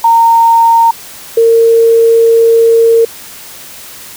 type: tone pair in turn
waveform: sine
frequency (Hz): 920 / 457.9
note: A#5 / A#4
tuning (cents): -23 / -31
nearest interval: octave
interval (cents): 1208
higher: first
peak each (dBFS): -3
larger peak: neither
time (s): 0.04-0.91 / 1.37-3.05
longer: second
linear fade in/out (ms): 5
effects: white hiss -30 dBFS RMS until 4.16 s